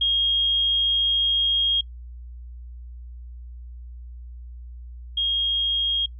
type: tone pair in turn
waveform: sine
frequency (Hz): 3253 / 3253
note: G#7 / G#7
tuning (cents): -37 / -37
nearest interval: unison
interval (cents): 0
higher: neither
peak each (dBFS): -18 / -20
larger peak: first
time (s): 0.01-1.81 / 5.17-6.06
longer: first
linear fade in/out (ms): 5
effects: noise-tail reverb RT60 0.1 s tail -26 dB re dry + added 60 Hz sine -36 dBFS peak until 6.19 s